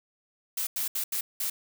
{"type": "noise bursts at uneven times", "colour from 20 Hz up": "blue", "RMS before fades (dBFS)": -30, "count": 5, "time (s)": [[0.57, 0.67], [0.76, 0.88], [0.95, 1.04], [1.12, 1.21], [1.4, 1.5]], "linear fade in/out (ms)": 5, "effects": []}